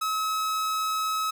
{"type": "tone", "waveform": "45% pulse", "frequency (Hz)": 1284, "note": "E6", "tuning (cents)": -46, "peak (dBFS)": -25, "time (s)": [0.01, 1.31], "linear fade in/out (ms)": 10, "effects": []}